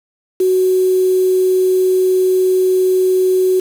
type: tone with quantisation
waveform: sine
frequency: 371.7 Hz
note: F#4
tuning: 8 cents sharp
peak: -10 dBFS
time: 0.4-3.6 s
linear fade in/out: 5 ms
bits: 5
effects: none